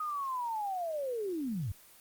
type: linear sweep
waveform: sine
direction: down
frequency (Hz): 1258 to 82.41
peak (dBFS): -32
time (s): 0-1.72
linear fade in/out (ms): 5
effects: white hiss -57 dBFS RMS until 2 s + Opus 24 kbps